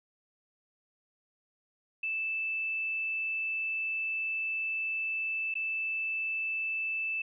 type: tone with dropouts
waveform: sine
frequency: 2637 Hz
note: E7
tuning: in tune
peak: -30 dBFS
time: 2.03-7.22 s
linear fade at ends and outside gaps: 5 ms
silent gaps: 5.541-5.553 s
effects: none